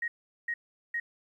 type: tone bursts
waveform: sine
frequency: 1879 Hz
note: A#6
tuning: 13 cents sharp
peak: -29 dBFS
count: 3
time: 0.02-1 s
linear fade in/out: 5 ms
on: 60 ms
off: 400 ms
effects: 11-bit